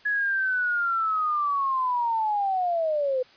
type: linear sweep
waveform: sine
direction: down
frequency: 1690 to 499.6 Hz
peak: -22 dBFS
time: 0.05-3.23 s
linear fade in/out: 10 ms
effects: white hiss -54 dBFS RMS until 3.36 s + resampled to 11025 Hz